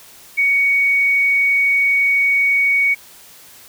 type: tone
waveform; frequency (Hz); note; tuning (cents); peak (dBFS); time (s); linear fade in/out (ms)
sine; 2237; C#7; +15; -12; 0.37-2.95; 20
effects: white hiss -43 dBFS RMS until 3.68 s